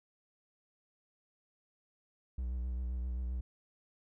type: tone with vibrato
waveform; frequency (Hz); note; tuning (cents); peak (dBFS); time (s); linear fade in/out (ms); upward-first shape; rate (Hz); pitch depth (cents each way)
triangle; 61.9; B1; +5; -32; 2.38-3.41; 5; sine; 7.6; 50
effects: none